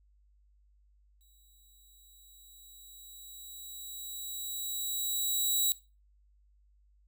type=tone with exponential growth; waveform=10% pulse; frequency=3883 Hz; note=B7; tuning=30 cents flat; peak=-17 dBFS; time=1.21-5.72 s; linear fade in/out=0 ms; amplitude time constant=980 ms; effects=noise-tail reverb RT60 0.3 s tail -19 dB re dry + added 50 Hz sine -62 dBFS peak until 7.07 s